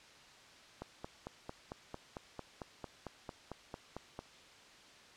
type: click train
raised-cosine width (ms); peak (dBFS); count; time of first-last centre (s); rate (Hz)
1; -28; 16; 0.82-4.191; 4.45
effects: white hiss -58 dBFS RMS until 5.16 s + low-pass 5000 Hz 12 dB/octave